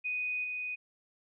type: tone with level steps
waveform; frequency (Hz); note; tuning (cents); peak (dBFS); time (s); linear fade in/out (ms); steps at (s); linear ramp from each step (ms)
sine; 2489; D#7; 0; -31 / -34; 0.04-0.76; 20; 0.44; 2
effects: none